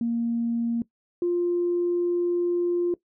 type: tone pair in turn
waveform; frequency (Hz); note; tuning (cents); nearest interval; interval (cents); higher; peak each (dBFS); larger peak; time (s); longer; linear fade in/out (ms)
sine; 233.5 / 349.9; A#3 / F4; +3 / +3; perfect fifth; 700; second; -22 / -20; second; 0.01-0.82 / 1.22-2.94; second; 2
effects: noise-tail reverb RT60 0.1 s tail -19 dB re dry + tanh soft clip ceiling -16 dBFS